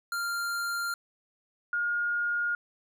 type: tone pair in turn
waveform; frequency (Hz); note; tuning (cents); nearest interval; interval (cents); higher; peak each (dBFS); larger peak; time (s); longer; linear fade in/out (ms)
square / sine; 1393 / 1424.7; F6 / F6; -5 / +34; unison; 39; second; -30 / -26; second; 0.12-0.94 / 1.73-2.55; neither; 2
effects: none